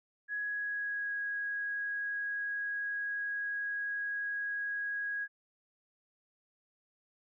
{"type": "tone with pitch glide", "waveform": "sine", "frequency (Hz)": [1673, 1651.9], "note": ["G#6", "G#6"], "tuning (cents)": [12, -10], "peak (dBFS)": -33, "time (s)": [0.28, 5.28], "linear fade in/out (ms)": 50, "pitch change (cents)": -22, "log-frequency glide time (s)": [0.38, 1.14], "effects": []}